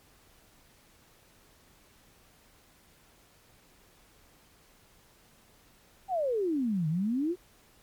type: exponential two-way sweep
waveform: sine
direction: down then up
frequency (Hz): 799 to 150 to 375.6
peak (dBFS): -26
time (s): 6.08-7.36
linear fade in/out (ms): 50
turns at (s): 6.88
effects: pink hiss -61 dBFS RMS until 7.82 s + MP3 96 kbps